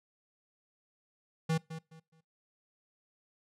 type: tone with echo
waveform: square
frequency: 160.9 Hz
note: E3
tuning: 42 cents flat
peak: -28 dBFS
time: 1.49-1.58 s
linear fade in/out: 10 ms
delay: 210 ms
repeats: 3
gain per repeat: -12 dB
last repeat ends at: 2.21 s
effects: noise-tail reverb RT60 0.3 s tail -24 dB re dry + low-pass 9000 Hz 12 dB/octave